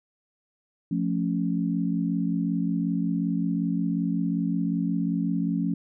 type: chord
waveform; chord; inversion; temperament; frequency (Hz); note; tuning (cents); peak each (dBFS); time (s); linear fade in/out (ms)
sine; F augmented; none; equal; 174.61 / 220 / 277.2; F3 / A3 / C#4; 0 / 0 / 0; -26 / -29 / -28; 0.91-5.74; 5
effects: none